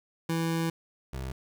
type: tone pair in turn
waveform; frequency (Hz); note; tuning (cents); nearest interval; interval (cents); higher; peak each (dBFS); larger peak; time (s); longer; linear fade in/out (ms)
25% pulse; 164.81 / 65.4; E3 / C2; 0 / 0; octave + major third; 1600; first; -23 / -30; first; 0.29-0.7 / 1.13-1.32; first; 5
effects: 10-bit